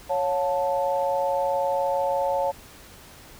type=chord; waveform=sine; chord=Db augmented; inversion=none; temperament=equal with one note detuned; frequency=554.4 / 714 / 880 Hz; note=Db5 / F5 / A5; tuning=0 / +38 / 0 cents; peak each=-24 / -29 / -26 dBFS; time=0.09-2.52 s; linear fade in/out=20 ms; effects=pink hiss -47 dBFS RMS until 3.39 s